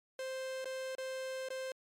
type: tone with dropouts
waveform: 45% pulse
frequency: 523.3 Hz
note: C5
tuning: in tune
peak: -38 dBFS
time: 0.19-1.72 s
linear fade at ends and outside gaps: 2 ms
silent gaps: 0.645-0.655 / 0.952-0.982 / 1.487-1.503 s
effects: low-pass 11000 Hz 12 dB/octave + MP3 96 kbps